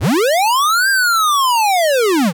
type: linear two-way sweep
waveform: square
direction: up then down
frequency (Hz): 53.8 to 1615 to 147.3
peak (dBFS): -12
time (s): 0-2.33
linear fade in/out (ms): 50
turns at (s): 0.89
effects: none